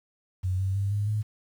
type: tone with pitch steps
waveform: sine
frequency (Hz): 92.5 / 95.82 / 99.25 / 102.81 / 106.5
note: F#2 / G2 / G2 / G#2 / G#2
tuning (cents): 0 / -39 / +22 / -17 / +44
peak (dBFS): -24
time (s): 0.43-1.23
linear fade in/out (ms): 20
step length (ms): 160
effects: 9-bit